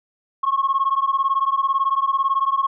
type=beating tone pair; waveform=sine; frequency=1079 / 1097 Hz; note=C#6 / C#6; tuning=-47 / -18 cents; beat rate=18 Hz; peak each=-19 dBFS; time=0.43-2.67 s; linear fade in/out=10 ms; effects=tanh soft clip ceiling -11 dBFS